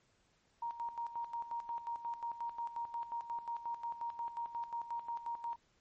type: tone with tremolo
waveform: sine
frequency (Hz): 937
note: A#5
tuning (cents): +9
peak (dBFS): -36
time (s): 0.62-5.56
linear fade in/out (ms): 5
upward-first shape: square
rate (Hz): 5.6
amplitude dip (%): 70
effects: pink hiss -73 dBFS RMS until 5.8 s + MP3 32 kbps